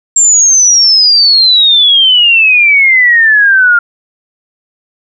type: exponential sweep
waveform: sine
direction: down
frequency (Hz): 7459 to 1396.9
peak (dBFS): -3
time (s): 0.16-3.79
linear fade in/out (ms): 5
effects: none